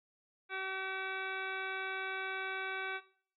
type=harmonic tone; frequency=381.5 Hz; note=G4; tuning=47 cents flat; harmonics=1 / 2 / 3 / 4 / 5 / 6 / 7 / 9 / 10; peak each=-45 / -46 / -46 / -40 / -52 / -42 / -51 / -53 / -55 dBFS; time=0.49-3.01 s; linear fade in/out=50 ms; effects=noise-tail reverb RT60 0.5 s tail -17 dB re dry